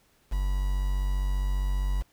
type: tone with quantisation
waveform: triangle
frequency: 47.53 Hz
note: F#1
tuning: 47 cents sharp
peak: -22 dBFS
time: 0.31-2.03 s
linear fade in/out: 20 ms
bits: 7
effects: pink hiss -65 dBFS RMS until 2.12 s